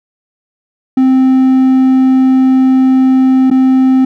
triangle tone with dropouts, 261.1 Hz, C4, 3 cents flat, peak -3 dBFS, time 0.97-4.05 s, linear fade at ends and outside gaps 5 ms, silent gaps 3.502-3.511 s, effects none

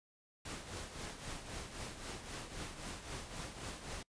pink noise with tremolo, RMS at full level -43 dBFS, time 0.45-4.03 s, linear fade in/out 5 ms, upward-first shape triangle, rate 3.8 Hz, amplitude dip 65%, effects noise-tail reverb RT60 0.1 s tail -26 dB re dry + resampled to 22050 Hz

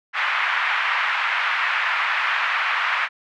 white band-pass noise, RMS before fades -22 dBFS, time 0.13-3.09 s, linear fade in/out 50 ms, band 980 to 2300 Hz, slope 24 dB/octave, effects none

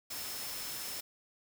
sine tone in noise, 5274 Hz, E8, in tune, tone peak -46 dBFS, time 0.1-1.01 s, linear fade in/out 10 ms, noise white, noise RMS -41 dBFS, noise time 0.1-1.01 s, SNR -8 dB, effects none

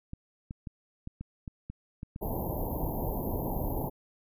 clicks, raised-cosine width 5 ms, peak -26 dBFS, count 9, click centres 0.134 / 0.509 / 0.672 / 1.074 / 1.21 / 1.478 / 1.7 / 2.031 / 2.161 s
pink band-stop noise, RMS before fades -32 dBFS, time 2.21-3.9 s, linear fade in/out 20 ms, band 960 to 12000 Hz, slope 96 dB/octave
effects resampled to 32000 Hz

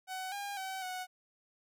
sawtooth tone with pitch steps, 750 / 807 / 762 / 738 Hz, F#5 / G#5 / G5 / F#5, +23 / -50 / -49 / -5 cents, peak -34 dBFS, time 0.07-1.07 s, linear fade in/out 50 ms, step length 250 ms, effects none

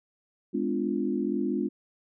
sine chord, G# diminished seventh, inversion none, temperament equal with one note detuned, 207.7 / 252 / 293.7 / 349.2 Hz, G#3 / B3 / D4 / F4, 0 / +35 / 0 / 0 cents, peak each -31 dBFS, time 0.53-1.69 s, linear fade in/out 20 ms, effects none

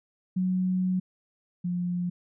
sine tone pair in turn, 184.5 / 177.09 Hz, F#3 / F3, -5 / +24 cents, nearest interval minor second, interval 71 cents, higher first, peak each -23 / -26 dBFS, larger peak first, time 0.36-1 / 1.64-2.1 s, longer first, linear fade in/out 10 ms, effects none

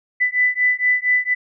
sine beating tone pair, 1991 / 1995.3 Hz, B6 / B6, +14 / +17 cents, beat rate 4.3 Hz, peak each -18 / -18 dBFS, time 0.2-1.35 s, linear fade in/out 20 ms, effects none

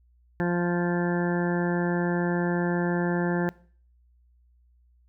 harmonic tone, 174.8 Hz, F3, 2 cents sharp, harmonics 1 / 2 / 3 / 4 / 5 / 6 / 8 / 9 / 10, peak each -25 / -28 / -34 / -37 / -36 / -43 / -42 / -38 / -36 dBFS, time 0.4-3.49 s, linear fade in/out 0 ms, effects noise-tail reverb RT60 0.5 s tail -22 dB re dry + added 60 Hz sine -58 dBFS peak until 5.08 s

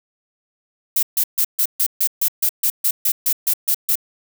violet noise bursts, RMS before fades -17 dBFS, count 15, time 0.96-3.955 s, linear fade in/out 5 ms, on 69 ms, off 140 ms, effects none

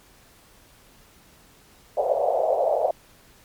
white band-pass noise, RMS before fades -22 dBFS, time 1.97-2.91 s, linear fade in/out 5 ms, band 510 to 690 Hz, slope 48 dB/octave, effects pink hiss -54 dBFS RMS until 3.44 s + MP3 96 kbps

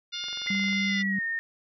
harmonic tone, 709 Hz, F5, 26 cents sharp, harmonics 2 / 3 / 4 / 5 / 6 / 7 / 8, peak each -44 / -43 / -39 / -34 / -43 / -42 / -44 dBFS, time 0.12-1.03 s, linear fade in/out 20 ms
click train, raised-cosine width 0.5 ms, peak -32 dBFS, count 12, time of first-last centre 0.24-0.729 s, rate 22.5 Hz
sine tone with pitch glide, 2068 to 1831.8 Hz, C7 to A#6, -21 to -31 cents, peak -27 dBFS, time 0.47-1.39 s, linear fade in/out 0 ms, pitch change -210 cents, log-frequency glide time 0.87-1.22 s
sine tone, 196 Hz, G3, in tune, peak -27 dBFS, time 0.5-1.19 s, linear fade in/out 5 ms
effects none

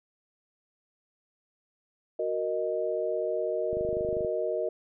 sine chord, D# minor, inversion first, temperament equal, 370 / 466.2 / 622.3 Hz, F#4 / A#4 / D#5, 0 / 0 / 0 cents, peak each -33 / -31 / -30 dBFS, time 2.19-4.69 s, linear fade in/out 5 ms
click train, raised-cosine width 3 ms, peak -26 dBFS, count 14, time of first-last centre 3.73-4.248 s, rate 25.1 Hz
effects none

